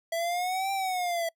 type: exponential two-way sweep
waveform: square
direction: up then down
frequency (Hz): 659.3 to 788 to 659.3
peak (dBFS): -28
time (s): 0.12-1.29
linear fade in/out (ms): 5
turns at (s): 0.72
effects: noise-tail reverb RT60 0.1 s tail -25 dB re dry